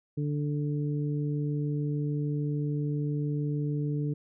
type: harmonic tone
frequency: 146.83 Hz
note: D3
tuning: in tune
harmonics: 1 / 2 / 3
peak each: -28 / -34 / -39 dBFS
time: 0.17-4.14 s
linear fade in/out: 10 ms
effects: none